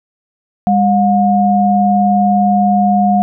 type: tone pair together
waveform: sine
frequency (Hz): 201.5 / 718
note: G3 / F5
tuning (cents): +48 / +48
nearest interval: octave + minor seventh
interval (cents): 2200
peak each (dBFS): -11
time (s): 0.67-3.22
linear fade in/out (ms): 0
effects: none